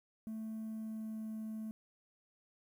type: tone with pitch glide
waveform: triangle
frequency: 220.1 to 218.8 Hz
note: A3 to A3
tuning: +1 to -9 cents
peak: -37 dBFS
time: 0.27-1.71 s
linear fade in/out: 0 ms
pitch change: -10 cents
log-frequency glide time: 0.65-1.28 s
effects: tanh soft clip ceiling -34 dBFS + 11-bit